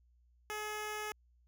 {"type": "tone", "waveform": "10% pulse", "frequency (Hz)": 424.2, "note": "G#4", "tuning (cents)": 37, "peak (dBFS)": -30, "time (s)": [0.5, 1.12], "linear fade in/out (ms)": 0, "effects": ["added 60 Hz sine -65 dBFS peak until 1.47 s"]}